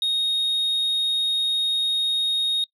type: tone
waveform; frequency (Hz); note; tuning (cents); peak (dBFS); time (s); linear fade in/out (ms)
sine; 3729; A#7; 0; -17; 0.02-2.64; 2
effects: noise-tail reverb RT60 0.1 s tail -26 dB re dry + tanh soft clip ceiling -19 dBFS